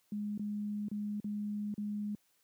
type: tone with dropouts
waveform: sine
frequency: 207.7 Hz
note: G#3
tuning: in tune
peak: -34 dBFS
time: 0.12-2.15 s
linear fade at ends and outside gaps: 2 ms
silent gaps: 0.377-0.394 / 0.884-0.914 / 1.201-1.243 / 1.741-1.779 s
effects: white hiss -73 dBFS RMS until 2.43 s + high-pass 100 Hz 12 dB/octave